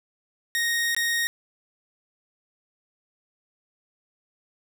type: tone with dropouts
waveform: sawtooth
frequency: 1864.7 Hz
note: A#6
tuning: in tune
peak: -19 dBFS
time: 0.55-1.27 s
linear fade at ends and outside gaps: 0 ms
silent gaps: 0.948-0.965 s
effects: none